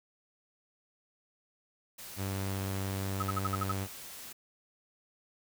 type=noise; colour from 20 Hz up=white; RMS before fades=-46 dBFS; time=1.98-4.33 s; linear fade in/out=10 ms
type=tone; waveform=sawtooth; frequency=96.8 Hz; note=G2; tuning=21 cents flat; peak=-29 dBFS; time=2.16-3.88 s; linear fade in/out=50 ms
type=tone bursts; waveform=sine; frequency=1278 Hz; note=D#6; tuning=46 cents sharp; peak=-29 dBFS; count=7; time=3.2-3.718 s; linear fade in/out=5 ms; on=26 ms; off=56 ms
effects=none